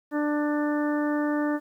harmonic tone, 296.2 Hz, D4, 15 cents sharp, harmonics 1 / 2 / 3 / 4 / 5 / 6, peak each -24 / -31 / -36 / -37 / -39 / -37 dBFS, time 0.11-1.6 s, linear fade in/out 50 ms, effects 10-bit

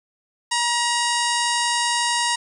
harmonic tone with a mistuned harmonic, 951 Hz, A#5, 34 cents sharp, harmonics 1 / 2 / 3 / 4 / 5 / 6 / 7 / 8 / 9 / 10, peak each -23 / -26 / -28 / -29 / -30 / -31 / -31 / -32 / -33 / -33 dBFS, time 0.51-2.36 s, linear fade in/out 10 ms, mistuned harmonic 6, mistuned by -66 cents, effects 9-bit

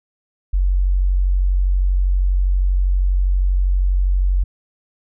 sine tone, 46.25 Hz, F#1, in tune, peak -13 dBFS, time 0.53-4.44 s, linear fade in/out 10 ms, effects none

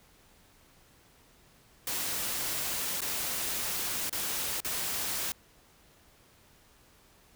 white noise with dropouts, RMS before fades -33 dBFS, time 1.87-5.32 s, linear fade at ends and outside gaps 2 ms, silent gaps 3.007-3.017 / 4.096-4.127 / 4.604-4.647 s, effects pink hiss -61 dBFS RMS until 7.35 s

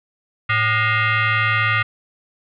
sine tone with frequency modulation, 110 Hz, A2, in tune, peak -15 dBFS, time 0.49-1.83 s, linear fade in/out 10 ms, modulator 663 Hz, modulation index 3.7, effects none

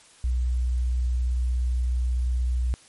sine tone, 61.7 Hz, B1, 1 cent flat, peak -21 dBFS, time 0.24-2.74 s, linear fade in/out 0 ms, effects white hiss -53 dBFS RMS until 2.88 s + MP3 48 kbps

